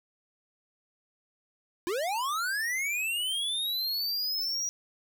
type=linear sweep; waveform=square; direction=up; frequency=323.4 to 5800 Hz; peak=-29 dBFS; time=1.87-4.69 s; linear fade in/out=0 ms; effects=none